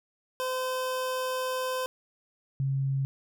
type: tone pair in turn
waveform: 25% pulse / sine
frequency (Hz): 513 / 135.88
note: C5 / C#3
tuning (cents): -34 / -34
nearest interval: octave + major seventh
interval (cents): 2300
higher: first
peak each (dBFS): -25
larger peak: neither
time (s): 0.4-1.86 / 2.6-3.05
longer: first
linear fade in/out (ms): 0
effects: none